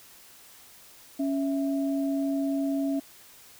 sine tone pair together, 277.2 / 659.3 Hz, C#4 / E5, 0 / 0 cents, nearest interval octave + minor third, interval 1500 cents, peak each -25 / -34 dBFS, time 1.19-3 s, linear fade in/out 10 ms, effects white hiss -52 dBFS RMS until 3.59 s

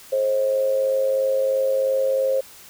sine tone with amplitude modulation, 532 Hz, C5, 29 cents sharp, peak -15 dBFS, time 0.12-2.41 s, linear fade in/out 10 ms, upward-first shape sine, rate 103 Hz, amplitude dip 55%, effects white hiss -45 dBFS RMS until 2.69 s

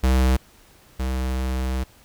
square tone pair in turn, 64.5 / 64.5 Hz, C2 / C2, -24 / -24 cents, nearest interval unison, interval 0 cents, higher neither, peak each -16 / -23 dBFS, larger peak first, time 0.03-0.37 / 0.99-1.84 s, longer second, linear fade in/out 10 ms, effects pink hiss -53 dBFS RMS until 2.04 s

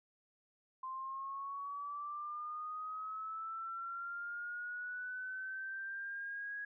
sine linear sweep, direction up, 1040 to 1661.2 Hz, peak -40 dBFS, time 0.83-6.65 s, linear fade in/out 5 ms, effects none

